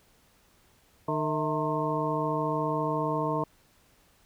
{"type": "harmonic tone with a mistuned harmonic", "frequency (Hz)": 152.4, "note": "D#3", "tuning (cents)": -36, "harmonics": [1, 2, 3, 4, 6, 7], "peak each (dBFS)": [-33, -33, -33, -33, -33, -33], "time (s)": [1.08, 3.44], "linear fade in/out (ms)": 5, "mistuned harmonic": 4, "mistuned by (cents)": 95, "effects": ["pink hiss -63 dBFS RMS until 4.25 s"]}